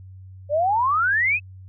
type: exponential sweep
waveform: sine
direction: up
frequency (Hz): 561 to 2615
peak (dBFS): -17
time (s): 0.49-1.4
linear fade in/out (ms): 50
effects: added 94 Hz sine -39 dBFS peak until 1.68 s